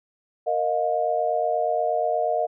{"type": "chord", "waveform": "sine", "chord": "Bb suspended fourth", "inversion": "none", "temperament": "equal with one note detuned", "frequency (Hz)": [466.2, 622.3, 710.7], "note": ["Bb4", "Eb5", "F5"], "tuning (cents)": [0, 0, 30], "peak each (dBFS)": [-28, -24, -24], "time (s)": [0.46, 2.47], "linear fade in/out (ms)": 20, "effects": []}